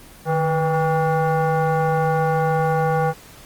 sine tone with frequency modulation, 153.7 Hz, D#3, 21 cents flat, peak -16 dBFS, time 0.25-3.14 s, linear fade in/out 50 ms, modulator 644 Hz, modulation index 1.4, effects pink hiss -44 dBFS RMS until 3.45 s + Opus 24 kbps

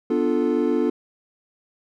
triangle chord, B half-diminished seventh, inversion none, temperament equal, 246.9 / 293.7 / 349.2 / 440 Hz, B3 / D4 / F4 / A4, 0 / 0 / 0 / 0 cents, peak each -22 dBFS, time 0.1-0.9 s, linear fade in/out 5 ms, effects none

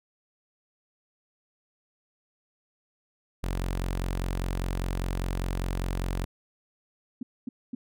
sawtooth tone, 45 Hz, F#1, 47 cents flat, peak -24 dBFS, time 3.43-6.25 s, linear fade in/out 10 ms
sine tone bursts, 246.9 Hz, B3, in tune, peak -30 dBFS, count 3, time 7.21-7.75 s, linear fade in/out 5 ms, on 20 ms, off 240 ms
effects none

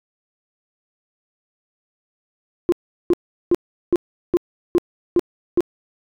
sine tone bursts, 349.2 Hz, F4, in tune, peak -10 dBFS, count 8, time 2.69-5.606 s, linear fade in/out 0 ms, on 32 ms, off 380 ms, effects tanh soft clip ceiling -8 dBFS

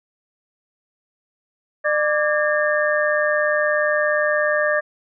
sine tone cluster, 600 / 1173 / 1643 / 1800 Hz, D5 / D6 / G#6 / A6, +37 / -2 / -19 / +39 cents, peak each -19 / -26 / -23 / -23 dBFS, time 1.84-4.81 s, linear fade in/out 20 ms, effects none

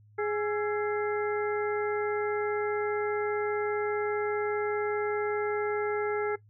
harmonic tone with a mistuned harmonic, 417.5 Hz, G#4, 9 cents sharp, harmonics 1 / 2 / 3 / 4 / 5, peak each -28 / -36 / -37 / -40 / -40 dBFS, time 0.18-6.36 s, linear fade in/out 10 ms, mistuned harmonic 3, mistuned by +120 cents, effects noise-tail reverb RT60 0.1 s tail -18 dB re dry + added 105 Hz sine -55 dBFS peak until 6.49 s

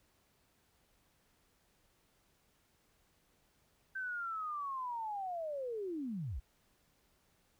sine linear sweep, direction down, 1559 to 45.48 Hz, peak -37 dBFS, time 3.95-6.4 s, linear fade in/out 10 ms, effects pink hiss -73 dBFS RMS until 7.59 s

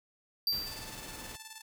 square tone with exponential decay, 4691 Hz, D8, 3 cents flat, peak -26 dBFS, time 0.47-1.03 s, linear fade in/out 2 ms, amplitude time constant 120 ms
pink noise, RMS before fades -46 dBFS, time 0.52-1.36 s, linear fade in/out 5 ms
5% pulse tone with tremolo, 880 Hz, A5, in tune, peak -32 dBFS, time 0.66-1.62 s, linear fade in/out 10 ms, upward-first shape square, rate 19 Hz, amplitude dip 55%
effects none

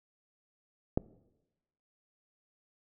click, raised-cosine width 2 ms, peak -13 dBFS, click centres 0.975 s, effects noise-tail reverb RT60 1.0 s tail -21 dB re dry

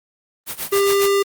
white noise with tremolo, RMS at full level -24 dBFS, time 0.46-1.1 s, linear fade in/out 50 ms, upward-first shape sine, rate 7.3 Hz, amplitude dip 90%
square tone, 398.2 Hz, G4, 27 cents sharp, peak -15 dBFS, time 0.72-1.23 s, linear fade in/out 10 ms
effects Opus 32 kbps

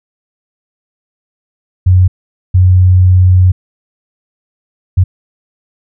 sine tone bursts at uneven times, 91.7 Hz, F#2, 15 cents flat, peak -3 dBFS, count 3, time 1.86-2.08 / 2.54-3.52 / 4.97-5.04 s, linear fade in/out 10 ms, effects none

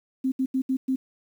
sine tone bursts at uneven times, 262.5 Hz, C4, 6 cents sharp, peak -21 dBFS, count 5, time 0.24-0.32 / 0.39-0.46 / 0.54-0.62 / 0.69-0.77 / 0.88-0.96 s, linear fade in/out 10 ms, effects 9-bit

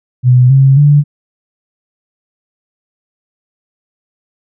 sine tone with pitch steps, 125.4 / 135.18 / 145.72 Hz, B2 / C#3 / D3, +27 / -43 / -13 cents, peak -3 dBFS, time 0.23-1.04 s, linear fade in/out 50 ms, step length 270 ms, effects none

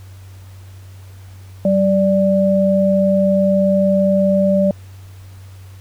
sine tone pair together, 191.95 / 587.3 Hz, G3 / D5, -36 / 0 cents, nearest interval octave + perfect fifth, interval 1936 cents, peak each -14 dBFS, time 1.65-4.71 s, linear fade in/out 2 ms, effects added 95 Hz sine -35 dBFS peak until 5.8 s + pink hiss -49 dBFS RMS until 5.8 s

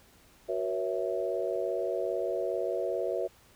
sine chord, F# dominant seventh, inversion none, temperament equal with one note detuned, 370 / 476.8 / 554.4 / 659.3 Hz, F#4 / A#4 / C#5 / E5, 0 / +39 / 0 / 0 cents, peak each -34 dBFS, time 0.48-3.28 s, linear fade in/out 20 ms, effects pink hiss -60 dBFS RMS until 3.55 s

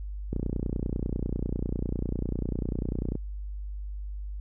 click train, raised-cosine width 3 ms, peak -17 dBFS, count 86, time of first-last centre 0.33-3.154 s, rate 30.1 Hz, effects added 50 Hz sine -33 dBFS peak until 4.4 s

